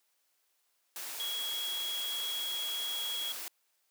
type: tone in noise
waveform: sine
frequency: 3322 Hz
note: G#7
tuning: in tune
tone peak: -34 dBFS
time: 1.2-3.32 s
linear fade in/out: 0 ms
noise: white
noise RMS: -41 dBFS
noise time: 0.96-3.48 s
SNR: +4 dB
effects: white hiss -75 dBFS RMS until 3.9 s + high-pass 400 Hz 12 dB/octave